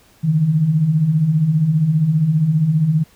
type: beating tone pair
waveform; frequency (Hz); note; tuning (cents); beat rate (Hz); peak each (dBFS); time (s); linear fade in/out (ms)
sine; 143.5 / 158.5; D3 / D#3; -40 / +32; 15; -21 / -13; 0.23-3.04; 20
effects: pink hiss -52 dBFS RMS until 3.15 s